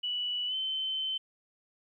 sine tone with pitch glide, 2954 to 3074 Hz, F#7 to G7, -3 to -35 cents, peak -30 dBFS, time 0.03-1.18 s, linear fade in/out 10 ms, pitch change +68 cents, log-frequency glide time 0.47-0.55 s, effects 12-bit

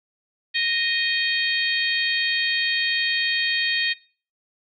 harmonic tone with a mistuned harmonic, 621 Hz, D#5, 3 cents flat, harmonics 3 / 4 / 5 / 6 / 7, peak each -25 / -26 / -27 / -28 / -28 dBFS, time 0.54-3.94 s, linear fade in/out 20 ms, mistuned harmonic 5, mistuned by +49 cents, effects noise-tail reverb RT60 0.4 s tail -20 dB re dry

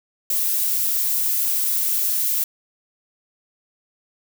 violet noise, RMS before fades -21 dBFS, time 0.3-2.44 s, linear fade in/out 2 ms, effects none

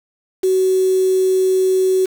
sine tone with quantisation, 375 Hz, F#4, 23 cents sharp, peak -12 dBFS, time 0.43-2.06 s, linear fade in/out 10 ms, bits 5, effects none

